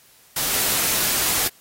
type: noise with level steps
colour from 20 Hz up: white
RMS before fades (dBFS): -23 / -21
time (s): 0.36-1.48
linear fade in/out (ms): 5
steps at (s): 0.53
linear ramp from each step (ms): 5
effects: white hiss -53 dBFS RMS until 1.6 s + AAC 48 kbps